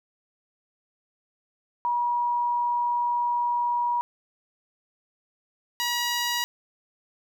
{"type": "tone pair in turn", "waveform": ["sine", "10% pulse"], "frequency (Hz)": [961, 961], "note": ["B5", "B5"], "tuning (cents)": [-48, -48], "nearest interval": "unison", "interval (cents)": 0, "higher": "neither", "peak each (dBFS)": [-22, -16], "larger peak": "second", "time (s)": [[1.85, 4.01], [5.8, 6.44]], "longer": "first", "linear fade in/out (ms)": 0, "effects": []}